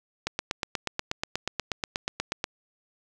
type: click train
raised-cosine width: 0.2 ms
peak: -10 dBFS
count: 19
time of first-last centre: 0.27-2.441 s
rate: 8.29 Hz
effects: none